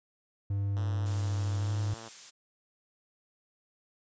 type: tone with pitch glide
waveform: triangle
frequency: 99.7 to 102.68 Hz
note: G2 to G#2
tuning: +30 to -19 cents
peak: -26 dBFS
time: 0.5-1.94 s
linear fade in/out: 5 ms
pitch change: +51 cents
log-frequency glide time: 1.59-1.72 s
type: tone with vibrato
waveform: 5% pulse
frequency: 113.2 Hz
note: A2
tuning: 50 cents sharp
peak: -33 dBFS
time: 0.76-2.09 s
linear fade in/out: 10 ms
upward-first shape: sine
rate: 15 Hz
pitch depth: 20 cents each way
type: noise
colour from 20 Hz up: blue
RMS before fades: -43 dBFS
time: 1.05-2.31 s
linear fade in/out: 20 ms
effects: resampled to 16000 Hz